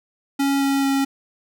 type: tone with pitch steps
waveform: square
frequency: 277.2 / 275.4 / 273.7 Hz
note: C#4 / C#4 / C#4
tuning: 0 / -11 / -22 cents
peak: -18 dBFS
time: 0.39-1.05 s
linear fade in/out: 10 ms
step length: 220 ms
effects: none